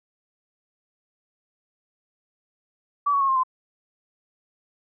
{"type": "tone with pitch steps", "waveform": "sine", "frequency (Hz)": [1149, 1118.9, 1089.5, 1061, 1033.1], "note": ["D6", "C#6", "C#6", "C6", "C6"], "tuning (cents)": [-38, 16, -30, 24, -22], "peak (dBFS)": -18, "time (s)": [3.06, 3.435], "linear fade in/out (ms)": 10, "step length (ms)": 75, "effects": []}